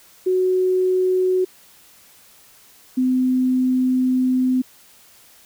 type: tone pair in turn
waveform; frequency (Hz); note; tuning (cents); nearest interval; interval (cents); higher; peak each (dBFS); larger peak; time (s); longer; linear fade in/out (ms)
sine; 370 / 255.7; F#4 / C4; 0 / -40; tritone; 640; first; -15; neither; 0.26-1.45 / 2.97-4.62; second; 10
effects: white hiss -50 dBFS RMS until 5.45 s